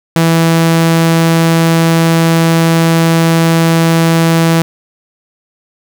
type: tone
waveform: sawtooth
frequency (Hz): 164.81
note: E3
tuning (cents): 0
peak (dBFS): -3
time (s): 0.16-4.62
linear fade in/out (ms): 0
effects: none